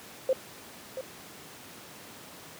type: tone with echo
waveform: sine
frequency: 523.3 Hz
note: C5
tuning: in tune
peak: -21 dBFS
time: 0.29-0.33 s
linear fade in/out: 2 ms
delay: 680 ms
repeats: 1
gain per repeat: -11 dB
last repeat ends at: 1.01 s
effects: pink hiss -47 dBFS RMS until 2.59 s + high-pass 150 Hz 12 dB/octave